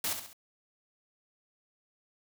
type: noise with echo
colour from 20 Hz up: white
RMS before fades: -32 dBFS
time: 0.04-0.13 s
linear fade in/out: 2 ms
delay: 67 ms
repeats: 3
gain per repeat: -7 dB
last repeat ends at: 0.331 s
effects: none